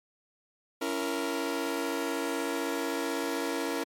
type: chord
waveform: sawtooth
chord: A# diminished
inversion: first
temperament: just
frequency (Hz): 279.7 / 335.6 / 466.2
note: C#4 / E4 / A#4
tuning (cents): +16 / +31 / 0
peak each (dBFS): -30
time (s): 0.81-3.84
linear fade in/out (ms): 10
effects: MP3 64 kbps